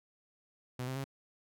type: tone with pitch steps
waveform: sawtooth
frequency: 125.8 / 130.92 / 136.24 Hz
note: B2 / C3 / C#3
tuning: +32 / +1 / -30 cents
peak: -32 dBFS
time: 0.79-1.042 s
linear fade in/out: 5 ms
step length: 84 ms
effects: none